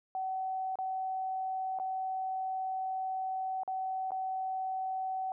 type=tone with dropouts; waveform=sine; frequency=757 Hz; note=F#5; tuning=39 cents sharp; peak=-32 dBFS; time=0.15-5.32 s; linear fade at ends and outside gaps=1 ms; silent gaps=0.756-0.787 / 1.788-1.798 / 3.634-3.677 / 4.107-4.118 s; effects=none